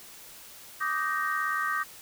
sine chord, Eb major seventh, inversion third, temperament just, 1166.7 / 1244.5 / 1555.6 / 1866.8 Hz, D6 / Eb6 / G6 / Bb6, -12 / 0 / -14 / +2 cents, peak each -32 dBFS, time 0.8-1.84 s, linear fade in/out 20 ms, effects white hiss -48 dBFS RMS until 2.01 s

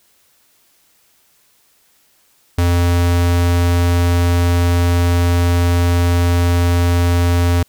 square tone, 87 Hz, F2, 6 cents flat, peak -12 dBFS, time 2.58-7.63 s, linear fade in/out 5 ms, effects white hiss -56 dBFS RMS until 7.68 s

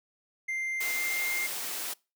triangle tone with pitch glide, 2093 to 2112 Hz, C7 to C7, 0 to +16 cents, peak -28 dBFS, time 0.48-1.47 s, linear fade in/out 10 ms, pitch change +16 cents, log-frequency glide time 0.89-1.26 s
white noise, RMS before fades -35 dBFS, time 0.8-1.94 s, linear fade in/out 10 ms
effects noise-tail reverb RT60 0.3 s tail -25 dB re dry + high-pass 300 Hz 12 dB/octave

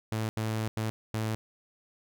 sawtooth tone bursts at uneven times, 110 Hz, A2, in tune, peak -25 dBFS, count 4, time 0.12-0.29 / 0.37-0.68 / 0.77-0.9 / 1.14-1.35 s, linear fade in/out 0 ms, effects none

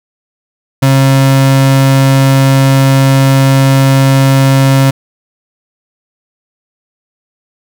35% pulse tone, 135.1 Hz, C#3, 44 cents flat, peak -3 dBFS, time 0.82-4.91 s, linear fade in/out 10 ms, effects none

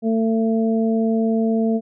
harmonic tone, 224.1 Hz, A3, 32 cents sharp, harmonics 1 / 2 / 3, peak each -17 / -23 / -27 dBFS, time 0.02-1.81 s, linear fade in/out 50 ms, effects none

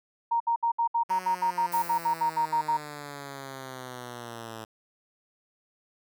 sine tone bursts, 932 Hz, A#5, 1 cent flat, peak -22 dBFS, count 16, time 0.31-2.773 s, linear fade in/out 10 ms, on 93 ms, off 65 ms
5% pulse linear sweep, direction down, 187.3 to 110 Hz, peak -27 dBFS, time 1.09-4.65 s, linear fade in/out 10 ms
violet noise with exponential decay, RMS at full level -36 dBFS, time 1.72-2.92 s, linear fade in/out 2 ms, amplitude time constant 260 ms
effects none

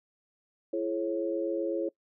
sine tone cluster, 337 / 424.9 / 545 Hz, E4 / G#4 / C#5, +38 / +40 / -29 cents, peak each -31 / -34 / -32 dBFS, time 0.73-1.89 s, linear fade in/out 5 ms, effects noise-tail reverb RT60 0.1 s tail -23 dB re dry

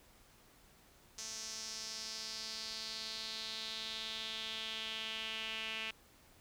sawtooth tone with band-pass filter sweep, 221 Hz, A3, 8 cents sharp, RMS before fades -43 dBFS, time 1.18-5.91 s, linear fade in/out 5 ms, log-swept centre 6000 to 2700 Hz, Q 4, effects pink hiss -64 dBFS RMS until 6.4 s

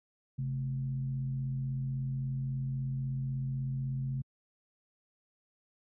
sine tone with frequency modulation, 133.4 Hz, C3, 34 cents sharp, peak -31 dBFS, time 0.38-4.22 s, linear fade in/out 10 ms, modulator 83.7 Hz, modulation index 0.44, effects high-pass 60 Hz 12 dB/octave

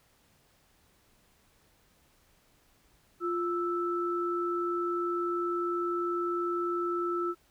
sine tone pair together, 349.2 / 1318.5 Hz, F4 / E6, 0 / 0 cents, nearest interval octave + major seventh, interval 2300 cents, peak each -30 / -32 dBFS, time 3.2-7.35 s, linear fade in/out 50 ms, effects pink hiss -66 dBFS RMS until 7.5 s

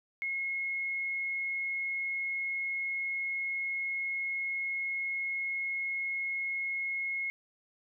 sine tone, 2166 Hz, C#7, 41 cents flat, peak -31 dBFS, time 0.22-7.3 s, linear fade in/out 0 ms, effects none

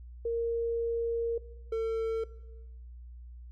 sine / triangle tone pair in turn, 464.1 / 449.8 Hz, A#4 / A4, -8 / +38 cents, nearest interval minor second, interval 54 cents, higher first, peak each -28 / -26 dBFS, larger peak second, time 0.25-1.38 / 1.72-2.24 s, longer first, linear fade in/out 5 ms, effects noise-tail reverb RT60 1.0 s tail -18 dB re dry + added 60 Hz sine -44 dBFS peak until 3.51 s

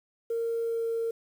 sine tone with pitch glide, 461.3 to 458.1 Hz, A#4 to A#4, -18 to -30 cents, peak -26 dBFS, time 0.3-1.11 s, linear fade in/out 5 ms, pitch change -12 cents, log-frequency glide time 0.62-0.86 s, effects tanh soft clip ceiling -22 dBFS + 9-bit

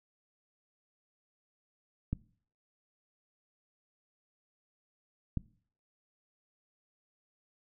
clicks, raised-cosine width 5 ms, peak -19 dBFS, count 2, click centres 2.13 / 5.373 s, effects noise-tail reverb RT60 0.5 s tail -21 dB re dry

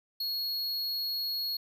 square tone, 4324 Hz, C#8, 44 cents flat, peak -31 dBFS, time 0.2-1.57 s, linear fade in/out 5 ms, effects none

